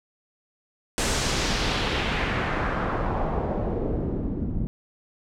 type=noise with low-pass filter sweep; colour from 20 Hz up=pink; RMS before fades=-26 dBFS; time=0.98-4.67 s; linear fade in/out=0 ms; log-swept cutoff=8600 to 210 Hz; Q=1.4; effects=none